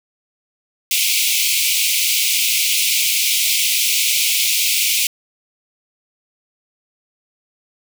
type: high-pass noise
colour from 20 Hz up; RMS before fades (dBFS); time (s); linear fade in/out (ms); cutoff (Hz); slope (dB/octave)
pink; -17; 0.91-5.07; 2; 2200; 96
effects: none